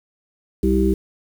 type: harmonic tone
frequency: 64.9 Hz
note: C2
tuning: 13 cents flat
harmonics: 1 / 3 / 5 / 6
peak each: -20 / -20 / -20 / -20 dBFS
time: 0.63-0.94 s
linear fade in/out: 5 ms
effects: 7-bit